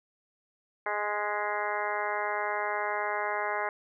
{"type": "harmonic tone with a mistuned harmonic", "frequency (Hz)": 207.9, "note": "G#3", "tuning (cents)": 2, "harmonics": [2, 3, 4, 5, 6, 7, 8, 9, 10], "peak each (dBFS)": [-38, -36, -34, -36, -39, -39, -38, -40, -39], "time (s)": [0.86, 3.69], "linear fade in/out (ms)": 2, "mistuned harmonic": 9, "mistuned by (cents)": 27, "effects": []}